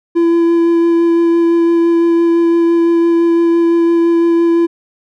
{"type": "tone with vibrato", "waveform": "triangle", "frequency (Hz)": 337.1, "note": "E4", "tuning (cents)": 39, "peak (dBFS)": -6, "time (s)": [0.15, 4.67], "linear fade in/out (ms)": 20, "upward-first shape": "sine", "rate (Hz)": 5.9, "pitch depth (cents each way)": 10, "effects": []}